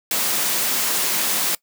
white high-pass noise, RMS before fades -21 dBFS, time 0.11-1.55 s, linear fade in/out 2 ms, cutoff 150 Hz, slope 24 dB/octave, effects noise-tail reverb RT60 0.1 s tail -22 dB re dry

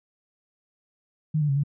sine tone with pitch steps, 154.6 / 148.1 / 137.9 / 143.6 Hz, D#3 / D3 / C#3 / D3, -11 / +15 / -9 / -39 cents, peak -20 dBFS, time 1.34-1.636 s, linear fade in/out 10 ms, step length 74 ms, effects none

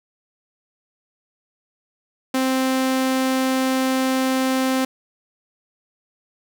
sawtooth tone, 261.6 Hz, C4, in tune, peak -14 dBFS, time 2.34-4.85 s, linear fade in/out 5 ms, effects none

